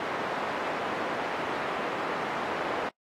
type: band-pass noise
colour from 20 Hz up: pink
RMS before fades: -32 dBFS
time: 0-2.89 s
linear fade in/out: 2 ms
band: 410 to 1600 Hz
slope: 12 dB/octave
effects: noise-tail reverb RT60 0.1 s tail -23 dB re dry + AAC 48 kbps